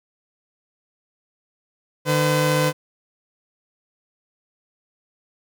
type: tone pair together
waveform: sawtooth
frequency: 150.8 / 508 Hz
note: D3 / B4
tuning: +46 / +49 cents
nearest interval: octave + major sixth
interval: 2103 cents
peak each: -16 dBFS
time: 2.05-2.73 s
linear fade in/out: 50 ms
effects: none